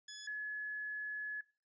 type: tone pair in turn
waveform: 10% pulse / sine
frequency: 1702 / 1702 Hz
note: G#6 / G#6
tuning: +42 / +42 cents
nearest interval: unison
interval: 0 cents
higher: neither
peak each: -37 / -38 dBFS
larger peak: first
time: 0.08-0.27 / 0.27-1.41 s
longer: second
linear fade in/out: 5 ms
effects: noise-tail reverb RT60 0.4 s tail -22 dB re dry + resampled to 16000 Hz